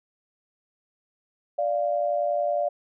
sine tone pair together, 586 / 696.9 Hz, D5 / F5, -4 / -4 cents, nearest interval minor third, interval 300 cents, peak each -24 / -26 dBFS, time 1.58-2.69 s, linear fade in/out 10 ms, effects none

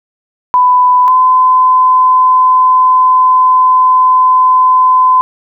sine tone pair in turn, 998 / 1019.6 Hz, B5 / C6, +18 / -45 cents, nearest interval unison, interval 37 cents, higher second, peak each -4 dBFS, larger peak neither, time 0.54-1.08 / 1.08-5.21 s, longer second, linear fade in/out 0 ms, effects none

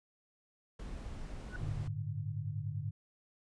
brown noise, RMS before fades -43 dBFS, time 0.79-1.88 s, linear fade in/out 5 ms
sine tone with exponential growth, 1480 Hz, F#6, in tune, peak -38 dBFS, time 1.47-1.56 s, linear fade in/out 1 ms, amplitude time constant 19 ms
sine chord, G suspended second, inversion none, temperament equal with one note detuned, 99.71 / 110 / 146.83 Hz, G2 / A2 / D3, +30 / 0 / 0 cents, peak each -40 dBFS, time 1.61-2.91 s, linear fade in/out 10 ms
effects resampled to 22050 Hz

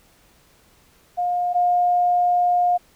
sine tone pair in turn, 711 / 711 Hz, F5 / F5, +31 / +31 cents, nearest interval unison, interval 0 cents, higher neither, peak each -19 / -15 dBFS, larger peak second, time 1.17-1.54 / 1.54-2.78 s, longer second, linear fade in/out 20 ms, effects pink hiss -56 dBFS RMS until 2.95 s

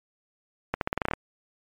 accelerating click train, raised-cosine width 0.5 ms, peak -10 dBFS, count 10, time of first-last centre 0.74-1.136 s, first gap 72 ms, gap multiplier 0.87, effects MP3 96 kbps

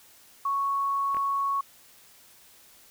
sine tone, 1108.7 Hz, C#6, in tune, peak -24 dBFS, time 0.45-1.61 s, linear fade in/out 5 ms
clicks, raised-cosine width 0.5 ms, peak -24 dBFS, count 2, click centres 1.146 / 1.169 s
effects white hiss -55 dBFS RMS until 2.9 s

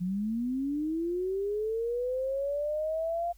sine linear sweep, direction up, 173.9 to 698.5 Hz, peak -28 dBFS, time 0-3.33 s, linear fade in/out 20 ms, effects added 50 Hz sine -53 dBFS peak until 3.37 s + white hiss -67 dBFS RMS until 3.37 s

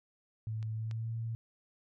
sine tone with pitch glide, 110 to 113.94 Hz, A2 to A#2, 0 to -39 cents, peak -34 dBFS, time 0.47-1.35 s, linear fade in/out 0 ms, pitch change +61 cents, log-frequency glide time 0.73-1.12 s
clicks, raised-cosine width 0.2 ms, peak -36 / -32 dBFS, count 2, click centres 0.628 / 0.912 s
effects none

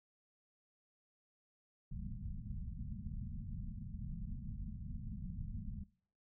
pink low-pass noise, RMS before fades -44 dBFS, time 1.91-5.84 s, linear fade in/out 5 ms, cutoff 230 Hz, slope 96 dB/octave, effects noise-tail reverb RT60 0.5 s tail -21 dB re dry

